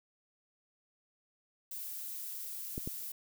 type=noise; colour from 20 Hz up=violet; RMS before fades=-42 dBFS; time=1.71-3.12 s; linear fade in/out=5 ms
type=clicks; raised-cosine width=3 ms; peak=-25 dBFS; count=2; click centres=2.779 / 2.875 s
effects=none